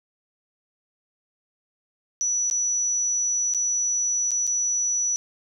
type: tone with dropouts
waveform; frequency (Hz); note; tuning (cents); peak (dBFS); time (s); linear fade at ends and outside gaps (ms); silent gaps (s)
sine; 5910; F#8; -3; -21; 2.21-5.16; 0; 2.5-2.511 / 3.538-3.547 / 4.308-4.316 / 4.468-4.475
effects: none